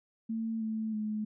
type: tone with pitch steps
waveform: sine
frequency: 224.6 / 219.8 / 213.8 Hz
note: A3 / A3 / A3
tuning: +36 / -2 / -49 cents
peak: -31 dBFS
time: 0.29-1.25 s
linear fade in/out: 10 ms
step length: 320 ms
effects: none